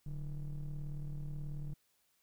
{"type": "ring-modulated tone", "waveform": "triangle", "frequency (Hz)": 82.41, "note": "E2", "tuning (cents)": 0, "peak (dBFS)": -33, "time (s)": [0.06, 1.74], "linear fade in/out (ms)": 5, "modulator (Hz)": 63.2, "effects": ["white hiss -75 dBFS RMS until 2.22 s"]}